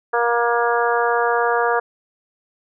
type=harmonic tone; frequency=236.6 Hz; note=A#3; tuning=26 cents sharp; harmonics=2 / 3 / 4 / 5 / 6 / 7; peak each=-20 / -22 / -23 / -24 / -25 / -25 dBFS; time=0.13-1.8 s; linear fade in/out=10 ms; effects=none